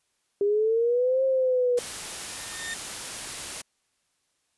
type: linear two-way sweep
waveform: sine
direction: up then down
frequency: 399.7 to 533 to 484.5 Hz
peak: -20 dBFS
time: 0.41-1.79 s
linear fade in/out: 2 ms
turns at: 1.24 s
type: noise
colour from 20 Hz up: white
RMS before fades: -35 dBFS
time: 1.77-3.62 s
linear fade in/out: 10 ms
type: tone with exponential growth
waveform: 35% pulse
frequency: 1822 Hz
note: A#6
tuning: 40 cents flat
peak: -28 dBFS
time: 2.09-2.74 s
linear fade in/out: 5 ms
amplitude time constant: 140 ms
effects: white hiss -73 dBFS RMS until 4.57 s + resampled to 24000 Hz